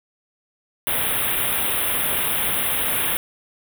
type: band-stop noise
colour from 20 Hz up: white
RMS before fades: -22 dBFS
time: 0.87-3.17 s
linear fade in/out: 0 ms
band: 3700 to 9100 Hz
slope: 96 dB/octave
effects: none